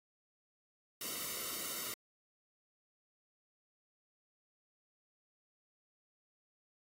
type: noise with comb filter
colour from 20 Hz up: white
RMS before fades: -41 dBFS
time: 1.01-1.94 s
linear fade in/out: 2 ms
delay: 1.2 ms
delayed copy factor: -0.85
effects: AAC 48 kbps